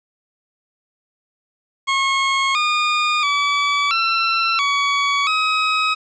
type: tone with pitch steps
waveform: 20% pulse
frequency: 1087 / 1220 / 1146 / 1346 / 1130 / 1269 Hz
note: C#6 / D#6 / D6 / E6 / C#6 / D#6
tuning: -34 / -34 / -43 / +36 / +33 / +34 cents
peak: -11 dBFS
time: 1.87-5.95 s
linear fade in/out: 20 ms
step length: 680 ms
effects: resampled to 16000 Hz + 8-bit